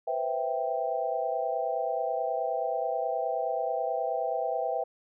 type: chord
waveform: sine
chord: C major seventh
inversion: third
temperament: equal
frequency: 493.9 / 523.3 / 659.3 / 784 Hz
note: B4 / C5 / E5 / G5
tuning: 0 / 0 / 0 / 0 cents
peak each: -34 / -35 / -31 / -32 dBFS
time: 0.07-4.84 s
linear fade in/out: 10 ms
effects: none